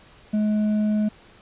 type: tone with hard clipping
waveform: sine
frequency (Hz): 212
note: G#3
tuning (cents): +36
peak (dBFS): -20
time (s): 0.33-1.09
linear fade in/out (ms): 10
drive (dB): 4
effects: pink hiss -51 dBFS RMS until 1.41 s + resampled to 8000 Hz